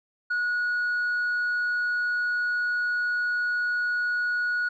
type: tone with tanh clipping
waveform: sine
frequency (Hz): 1457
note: F#6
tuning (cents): -27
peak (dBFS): -24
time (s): 0.3-4.69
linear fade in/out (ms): 10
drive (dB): 1
effects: none